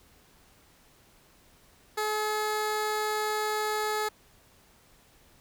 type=tone; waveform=15% pulse; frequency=426.9 Hz; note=G#4; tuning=48 cents sharp; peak=-21 dBFS; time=1.97-4.09 s; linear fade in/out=10 ms; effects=pink hiss -60 dBFS RMS until 5.4 s